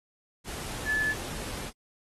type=tone in noise; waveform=sine; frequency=1729 Hz; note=A6; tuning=31 cents flat; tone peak=-25 dBFS; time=0.85-1.15 s; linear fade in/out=50 ms; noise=pink; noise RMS=-38 dBFS; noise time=0.44-1.72 s; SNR=+10 dB; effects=AAC 32 kbps